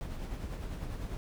brown noise with tremolo, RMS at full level -37 dBFS, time 0.01-1.17 s, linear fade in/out 0 ms, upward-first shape sine, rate 10 Hz, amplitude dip 40%, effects none

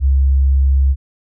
sine tone, 67.7 Hz, C#2, 40 cents flat, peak -9 dBFS, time 0-0.96 s, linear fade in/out 50 ms, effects none

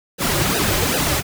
pink noise with flanger, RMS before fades -19 dBFS, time 0.18-1.23 s, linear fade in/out 50 ms, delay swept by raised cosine 0.89 to 4.49 ms, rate 2.6 Hz, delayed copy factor -1, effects none

